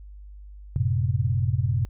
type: chord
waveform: sine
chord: F# diminished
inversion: none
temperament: equal with one note detuned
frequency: 92.5 / 112.9 / 130.81 Hz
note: F#2 / A2 / C3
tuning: 0 / +45 / 0 cents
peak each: -25 dBFS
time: 0.76-1.85 s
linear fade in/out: 0 ms
effects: added 50 Hz sine -40 dBFS peak until 1.89 s